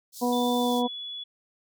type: high-pass noise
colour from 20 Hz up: pink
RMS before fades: -42 dBFS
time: 0.12-0.83 s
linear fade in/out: 50 ms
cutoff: 4000 Hz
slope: 48 dB/octave
type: harmonic tone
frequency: 244.3 Hz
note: B3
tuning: 19 cents flat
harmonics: 1 / 2 / 3 / 4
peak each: -25 / -28 / -30 / -31 dBFS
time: 0.21-0.88 s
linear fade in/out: 20 ms
type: tone with pitch glide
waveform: sine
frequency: 3520 to 3408 Hz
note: A7 to G#7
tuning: 0 to +44 cents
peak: -34 dBFS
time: 0.32-1.24 s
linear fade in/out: 10 ms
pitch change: -56 cents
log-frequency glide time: 0.56-0.8 s
effects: none